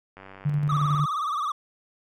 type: click train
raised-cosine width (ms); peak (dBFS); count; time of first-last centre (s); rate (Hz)
0.5; -29; 81; 0.17-1.001; 96.3
type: tone with tremolo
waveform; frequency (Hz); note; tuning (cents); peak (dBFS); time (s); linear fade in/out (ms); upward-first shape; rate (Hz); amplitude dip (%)
sine; 146.83; D3; 0; -20; 0.45-1.06; 10; square; 11; 35
type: tone with vibrato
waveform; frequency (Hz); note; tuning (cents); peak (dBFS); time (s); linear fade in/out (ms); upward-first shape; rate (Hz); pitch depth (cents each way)
triangle; 1203; D6; +41; -23; 0.69-1.52; 5; triangle; 19; 140
effects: none